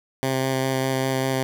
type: tone with vibrato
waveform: 10% pulse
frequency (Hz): 132.2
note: C3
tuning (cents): +18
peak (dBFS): -13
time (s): 0.23-1.43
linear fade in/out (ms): 0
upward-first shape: square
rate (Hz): 5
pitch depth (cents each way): 9
effects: none